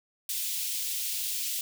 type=high-pass noise; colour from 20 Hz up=white; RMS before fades=-32 dBFS; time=0.29-1.61 s; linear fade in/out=2 ms; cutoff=2700 Hz; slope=24 dB/octave; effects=none